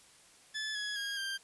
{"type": "tone with pitch steps", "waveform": "20% pulse", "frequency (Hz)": [1730, 1679.8, 1631, 1583.7], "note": ["A6", "G#6", "G#6", "G6"], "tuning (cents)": [-30, 19, -32, 17], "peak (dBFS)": -30, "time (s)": [0.54, 1.38], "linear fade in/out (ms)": 20, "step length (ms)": 210, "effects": ["white hiss -60 dBFS RMS until 1.43 s", "resampled to 24000 Hz"]}